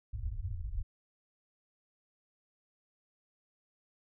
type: low-pass noise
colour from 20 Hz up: pink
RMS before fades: -37 dBFS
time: 0.13-0.83 s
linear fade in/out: 10 ms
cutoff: 110 Hz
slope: 96 dB/octave
effects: none